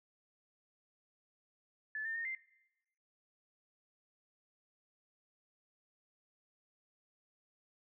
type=tone with pitch steps; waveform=sine; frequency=1734 / 1801 / 1839 / 2087 Hz; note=A6 / A6 / A#6 / C7; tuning=-26 / +40 / -24 / -5 cents; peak=-37 dBFS; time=1.95-2.35 s; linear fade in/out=2 ms; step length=100 ms; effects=noise-tail reverb RT60 0.9 s tail -19 dB re dry